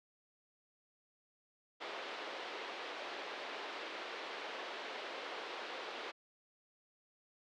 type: band-pass noise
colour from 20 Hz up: pink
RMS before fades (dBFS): -45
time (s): 1.8-6.12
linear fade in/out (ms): 20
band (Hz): 380 to 4000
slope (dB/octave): 24
effects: none